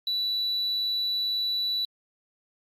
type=tone; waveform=sine; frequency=3951 Hz; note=B7; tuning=in tune; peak=-23 dBFS; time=0.07-1.85 s; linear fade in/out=2 ms; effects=tanh soft clip ceiling -23 dBFS + Opus 48 kbps